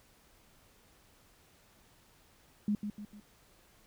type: tone with echo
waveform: sine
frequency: 207.7 Hz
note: G#3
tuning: in tune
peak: -27 dBFS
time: 2.68-2.75 s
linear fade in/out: 2 ms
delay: 150 ms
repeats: 3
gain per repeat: -7 dB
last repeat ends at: 3.2 s
effects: pink hiss -64 dBFS RMS until 3.86 s